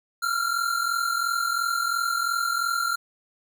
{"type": "tone pair together", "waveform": "square", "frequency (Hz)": [1354, 1396.9], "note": ["E6", "F6"], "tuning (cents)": [46, 0], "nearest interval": "minor second", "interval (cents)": 54, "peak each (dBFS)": [-28, -26], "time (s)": [0.22, 2.96], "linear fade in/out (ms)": 10, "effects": []}